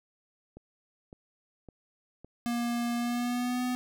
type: click train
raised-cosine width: 2 ms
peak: -33 dBFS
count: 4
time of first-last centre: 0.57-2.246 s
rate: 1.79 Hz
type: tone with pitch glide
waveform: square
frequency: 237.6 to 249.7 Hz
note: A#3 to B3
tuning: +33 to +19 cents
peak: -29 dBFS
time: 2.46-3.75 s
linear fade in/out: 0 ms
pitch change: +86 cents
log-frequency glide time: 2.96-3.64 s
effects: none